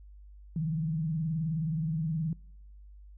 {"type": "tone with vibrato", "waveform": "sine", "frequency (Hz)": 159.6, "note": "D#3", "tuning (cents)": 44, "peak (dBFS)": -28, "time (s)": [0.56, 2.33], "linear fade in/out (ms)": 2, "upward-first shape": "triangle", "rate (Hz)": 19, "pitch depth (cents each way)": 150, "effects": ["noise-tail reverb RT60 0.9 s tail -25 dB re dry", "added 50 Hz sine -48 dBFS peak until 3.17 s"]}